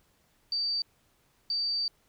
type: tone bursts at uneven times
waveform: sine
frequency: 4629 Hz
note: D8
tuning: 26 cents flat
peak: -27 dBFS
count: 2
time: 0.52-0.82 / 1.5-1.88 s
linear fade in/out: 2 ms
effects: pink hiss -68 dBFS RMS until 2.08 s

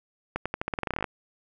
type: accelerating click train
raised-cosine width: 0.5 ms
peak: -13 dBFS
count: 16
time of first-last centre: 0.36-1.042 s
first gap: 96 ms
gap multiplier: 0.88
effects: none

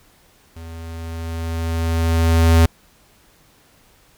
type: tone with level ramp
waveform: square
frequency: 82.41 Hz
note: E2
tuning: in tune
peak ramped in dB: -34 to -9 dBFS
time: 0.56-2.66 s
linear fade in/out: 5 ms
effects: pink hiss -54 dBFS RMS until 4.17 s

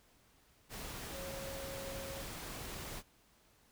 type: tone in noise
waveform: sine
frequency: 545 Hz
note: C#5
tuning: 29 cents flat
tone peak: -45 dBFS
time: 1.11-2.24 s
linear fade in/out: 50 ms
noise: pink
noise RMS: -45 dBFS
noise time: 0.69-3.03 s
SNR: -3 dB
effects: pink hiss -68 dBFS RMS until 3.71 s

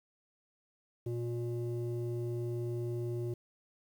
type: tone with low-pass filter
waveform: square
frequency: 119 Hz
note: A#2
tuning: 36 cents sharp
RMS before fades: -36 dBFS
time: 1.06-3.34 s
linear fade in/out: 5 ms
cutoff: 410 Hz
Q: 3
effects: 10-bit

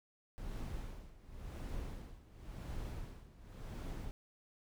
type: noise with tremolo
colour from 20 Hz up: brown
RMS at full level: -42 dBFS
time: 0.38-4.11 s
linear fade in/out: 0 ms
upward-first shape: sine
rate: 0.93 Hz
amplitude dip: 85%
effects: none

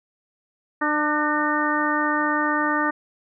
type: harmonic tone with a mistuned harmonic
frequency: 299.2 Hz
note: D4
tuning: 32 cents sharp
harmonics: 1 / 2 / 3 / 4 / 5 / 6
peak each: -25 / -30 / -27 / -25 / -28 / -26 dBFS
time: 0.81-2.91 s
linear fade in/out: 10 ms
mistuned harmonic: 6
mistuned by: +31 cents
effects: none

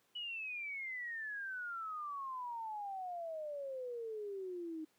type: exponential sweep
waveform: sine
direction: down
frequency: 2960 to 309 Hz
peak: -40 dBFS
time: 0.15-4.85 s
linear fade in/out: 10 ms
effects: pink hiss -74 dBFS RMS until 4.98 s + high-pass 200 Hz 12 dB/octave

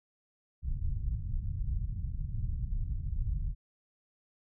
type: low-pass noise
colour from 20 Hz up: pink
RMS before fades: -33 dBFS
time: 0.62-3.55 s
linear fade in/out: 50 ms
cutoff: 120 Hz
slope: 24 dB/octave
effects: none

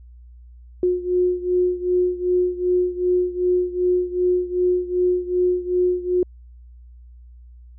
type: beating tone pair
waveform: sine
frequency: 359.7 / 362.3 Hz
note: F#4 / F#4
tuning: -49 / -36 cents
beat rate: 2.6 Hz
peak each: -19 / -22 dBFS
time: 0.83-6.23 s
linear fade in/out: 2 ms
effects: added 60 Hz sine -41 dBFS peak until 7.78 s

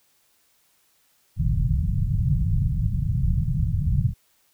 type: low-pass noise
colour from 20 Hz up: white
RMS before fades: -22 dBFS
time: 1.36-4.14 s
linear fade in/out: 50 ms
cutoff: 160 Hz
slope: 48 dB/octave
effects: white hiss -64 dBFS RMS until 4.53 s

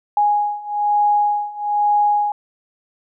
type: beating tone pair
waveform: sine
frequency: 828 / 829.1 Hz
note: G#5 / G#5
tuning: -5 / -3 cents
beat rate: 1.1 Hz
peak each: -19 / -17 dBFS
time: 0.17-2.32 s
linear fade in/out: 2 ms
effects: none

